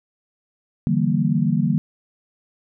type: chord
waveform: sine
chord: E half-diminished seventh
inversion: third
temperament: equal with one note detuned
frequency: 146.83 / 164.81 / 193.52 / 233.1 Hz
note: D3 / E3 / G3 / Bb3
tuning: 0 / 0 / -22 / 0 cents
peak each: -22 dBFS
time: 0.87-1.78 s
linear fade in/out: 0 ms
effects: none